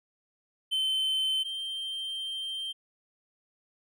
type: tone pair in turn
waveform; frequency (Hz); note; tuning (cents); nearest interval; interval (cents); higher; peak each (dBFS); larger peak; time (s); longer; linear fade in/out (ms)
triangle; 3079 / 3147; G7 / G7; -32 / +6; unison; 38; second; -24 / -31; first; 0.71-1.44 / 1.44-2.73; second; 20
effects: none